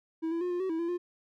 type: tone with pitch steps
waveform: triangle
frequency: 323.8 / 334.4 / 357.8 / 353 / 377.9 / 324.9 / 338.6 / 353.1 Hz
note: E4 / E4 / F4 / F4 / F#4 / E4 / E4 / F4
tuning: -31 / +25 / +42 / +19 / +37 / -25 / +46 / +19 cents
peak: -27 dBFS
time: 0.22-0.98 s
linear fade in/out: 20 ms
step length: 95 ms
effects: none